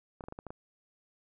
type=clicks; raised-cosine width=1 ms; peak=-28 dBFS; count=7; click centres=0.208 / 0.239 / 0.285 / 0.324 / 0.389 / 0.467 / 0.505 s; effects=none